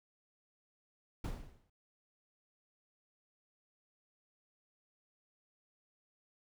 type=noise with exponential decay; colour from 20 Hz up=brown; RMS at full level=-35 dBFS; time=1.24-1.7 s; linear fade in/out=5 ms; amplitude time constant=100 ms; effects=none